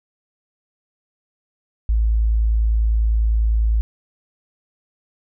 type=tone; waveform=sine; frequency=55 Hz; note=A1; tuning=in tune; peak=-14 dBFS; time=1.89-3.81 s; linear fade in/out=0 ms; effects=none